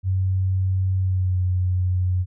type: tone with pitch glide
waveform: sine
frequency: 94.2 to 91.31 Hz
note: F#2 to F#2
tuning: +32 to -22 cents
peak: -18 dBFS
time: 0.03-2.26 s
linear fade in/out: 50 ms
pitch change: -54 cents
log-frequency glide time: 0.99-1.4 s
effects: none